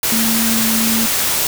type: tone in noise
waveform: sine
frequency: 225.3 Hz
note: A3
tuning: 41 cents sharp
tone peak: -17 dBFS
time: 0.12-1.06 s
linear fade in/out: 2 ms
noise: white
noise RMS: -17 dBFS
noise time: 0.03-1.47 s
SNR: -3 dB
effects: none